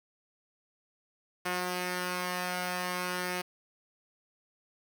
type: tone pair together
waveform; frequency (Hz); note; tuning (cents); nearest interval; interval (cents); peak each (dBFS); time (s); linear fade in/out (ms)
5% pulse; 180.33 / 360.2; F#3 / F#4; -44 / -46; octave; 1198; -21 / -28; 1.45-3.42; 10
effects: none